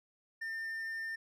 triangle tone, 1803 Hz, A6, 42 cents sharp, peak -35 dBFS, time 0.41-1.16 s, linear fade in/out 10 ms, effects none

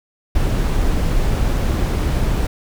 brown noise, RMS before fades -17 dBFS, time 0.35-2.47 s, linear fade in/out 5 ms, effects none

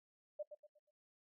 sine tone with echo, 597 Hz, D5, 28 cents sharp, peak -39 dBFS, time 0.39-0.43 s, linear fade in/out 10 ms, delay 120 ms, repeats 4, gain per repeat -9 dB, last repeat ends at 0.91 s, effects noise-tail reverb RT60 0.1 s tail -17 dB re dry

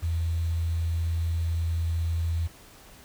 sine tone with quantisation, 83 Hz, E2, 12 cents sharp, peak -24 dBFS, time 0.02-2.48 s, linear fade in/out 20 ms, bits 8, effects pink hiss -51 dBFS RMS until 3.04 s

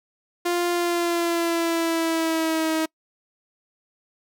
sawtooth tone with pitch glide, 349.2 to 318.4 Hz, F4 to D#4, 0 to +40 cents, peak -17 dBFS, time 0.45-2.86 s, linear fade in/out 10 ms, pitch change -160 cents, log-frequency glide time 0.71-2.72 s, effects noise-tail reverb RT60 0.1 s tail -26 dB re dry

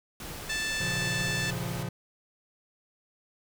pink noise, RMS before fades -40 dBFS, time 0.2-1.83 s, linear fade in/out 2 ms
harmonic tone, 880 Hz, A5, in tune, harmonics 2 / 3 / 4 / 5 / 6 / 7 / 8 / 9 / 10, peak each -32 / -36 / -38 / -40 / -42 / -43 / -44 / -45 / -46 dBFS, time 0.49-1.51 s, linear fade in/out 10 ms
square chord, Bb minor, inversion none, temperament equal, 116.54 / 138.59 / 174.61 Hz, Bb2 / Db3 / F3, 0 / 0 / 0 cents, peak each -37 dBFS, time 0.8-1.89 s, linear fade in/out 5 ms
effects none

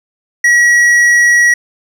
triangle tone with tanh clipping, 1918 Hz, A#6, 49 cents sharp, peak -7 dBFS, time 0.44-1.54 s, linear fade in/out 5 ms, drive 13 dB, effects none

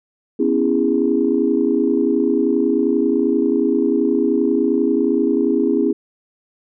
sine chord, C# minor seventh, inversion third, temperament equal with one note detuned, 246.9 / 277.2 / 329.6 / 409.1 Hz, B3 / C#4 / E4 / G#4, 0 / 0 / 0 / -26 cents, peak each -20 / -19 / -19 / -19 dBFS, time 0.39-5.93 s, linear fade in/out 10 ms, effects tanh soft clip ceiling -3 dBFS

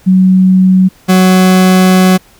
sine / 40% pulse tone pair in turn, 186.7 / 185.62 Hz, F#3 / F#3, +16 / +6 cents, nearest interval unison, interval 10 cents, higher first, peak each -3 dBFS, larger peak neither, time 0.06-0.89 / 1.08-2.18 s, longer second, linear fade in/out 20 ms, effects pink hiss -44 dBFS RMS until 2.39 s

